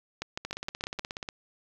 two click trains, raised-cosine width 0.2 ms, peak -15 / -18 dBFS, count 6 / 15, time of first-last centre 0.22-0.994 / 0.45-1.288 s, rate 6.46 / 16.7 Hz, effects low-pass 7000 Hz 12 dB/octave + 8-bit

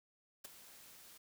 white noise with ADSR envelope, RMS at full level -45 dBFS, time 0.44-1.18 s, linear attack 11 ms, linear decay 11 ms, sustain -13 dB, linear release 11 ms, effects none

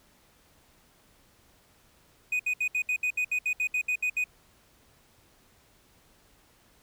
triangle tone bursts, 2489 Hz, D#7, in tune, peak -23 dBFS, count 14, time 2.32-4.241 s, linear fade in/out 5 ms, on 75 ms, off 67 ms, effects pink hiss -62 dBFS RMS until 6.82 s

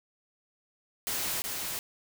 white noise with echo, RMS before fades -32 dBFS, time 1.07-1.42 s, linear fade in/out 0 ms, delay 370 ms, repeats 1, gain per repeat -3 dB, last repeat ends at 1.79 s, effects none

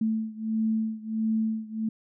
sine beating tone pair, 220 / 221.5 Hz, A3 / A3, 0 / +12 cents, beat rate 1.5 Hz, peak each -27 / -29 dBFS, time 0.01-1.89 s, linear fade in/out 5 ms, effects none

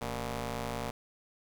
10% pulse ring-modulated tone, 123.47 Hz, B2, in tune, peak -23 dBFS, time 0.01-0.91 s, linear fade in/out 10 ms, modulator 344 Hz, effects none

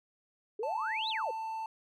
sine exponential two-way sweep, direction up then down, 397.4 to 4186 to 451.6 Hz, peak -33 dBFS, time 0.59-1.31 s, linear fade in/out 5 ms, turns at 1.09 s
triangle tone with pitch glide, 880 to 888.2 Hz, A5 to A5, 0 to +16 cents, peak -33 dBFS, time 0.63-1.66 s, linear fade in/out 2 ms, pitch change +16 cents, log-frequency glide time 1.03-1.28 s
effects none

